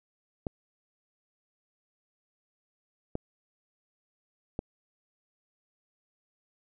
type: clicks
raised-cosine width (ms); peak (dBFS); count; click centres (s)
2; -18; 3; 0.468 / 3.154 / 4.591
effects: none